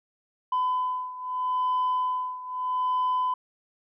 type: beating tone pair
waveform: sine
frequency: 1008 / 1008.79 Hz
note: B5 / B5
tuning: +35 / +36 cents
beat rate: 0.79 Hz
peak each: -25 / -28 dBFS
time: 0.52-3.34 s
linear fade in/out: 5 ms
effects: tanh soft clip ceiling -20 dBFS